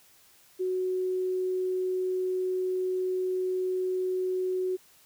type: tone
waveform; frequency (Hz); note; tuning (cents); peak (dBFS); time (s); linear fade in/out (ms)
sine; 370; F#4; 0; -26; 0.59-4.77; 20
effects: white hiss -59 dBFS RMS until 5.05 s